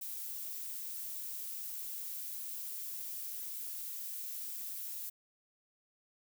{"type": "noise", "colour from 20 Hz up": "violet", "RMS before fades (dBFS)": -42, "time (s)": [0.01, 5.1], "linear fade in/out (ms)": 10, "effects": []}